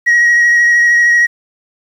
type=tone with vibrato; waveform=sine; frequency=1900 Hz; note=A#6; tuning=33 cents sharp; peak=-4 dBFS; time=0.06-1.27 s; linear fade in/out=20 ms; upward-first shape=sine; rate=13 Hz; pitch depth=16 cents each way; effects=tanh soft clip ceiling -5 dBFS + 7-bit